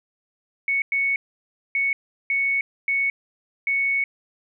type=tone bursts at uneven times; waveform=sine; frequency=2217 Hz; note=C#7; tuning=in tune; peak=-19 dBFS; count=6; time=0.68-0.82 / 0.92-1.16 / 1.75-1.93 / 2.3-2.61 / 2.88-3.1 / 3.67-4.04 s; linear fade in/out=2 ms; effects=none